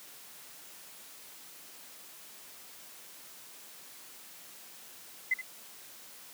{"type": "tone with echo", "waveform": "sine", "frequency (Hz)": 2035, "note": "C7", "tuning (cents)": -49, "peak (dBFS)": -24, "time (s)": [5.31, 5.34], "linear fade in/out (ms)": 5, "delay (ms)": 75, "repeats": 1, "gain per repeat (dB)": -12, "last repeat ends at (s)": 5.415, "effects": ["white hiss -51 dBFS RMS until 6.33 s", "high-pass 150 Hz 12 dB/octave"]}